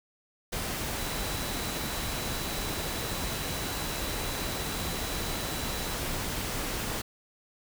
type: tone in noise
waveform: sine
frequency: 3951 Hz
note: B7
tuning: in tune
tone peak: -43 dBFS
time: 0.98-5.95 s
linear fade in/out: 10 ms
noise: pink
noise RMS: -33 dBFS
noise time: 0.52-7.02 s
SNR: -13 dB
effects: none